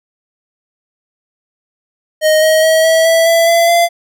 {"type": "tone with pitch steps", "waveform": "square", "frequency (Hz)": [622, 630.7, 639.5, 648.4, 657.5, 666.6, 675.9, 685.4], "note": ["D#5", "D#5", "D#5", "E5", "E5", "E5", "E5", "F5"], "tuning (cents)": [-1, 23, 47, -29, -5, 19, 43, -33], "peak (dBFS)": -8, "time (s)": [2.21, 3.89], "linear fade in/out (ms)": 50, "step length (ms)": 210, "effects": []}